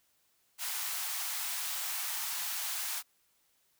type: high-pass noise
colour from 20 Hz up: white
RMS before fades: -36 dBFS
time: 0.58-3.03 s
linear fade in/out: 50 ms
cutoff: 710 Hz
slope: 48 dB/octave
effects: white hiss -72 dBFS RMS until 3.79 s